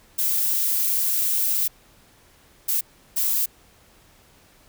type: noise bursts at uneven times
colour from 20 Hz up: violet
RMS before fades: -22 dBFS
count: 3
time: 0.18-1.68 / 2.68-2.81 / 3.16-3.46 s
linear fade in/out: 10 ms
effects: pink hiss -55 dBFS RMS until 4.68 s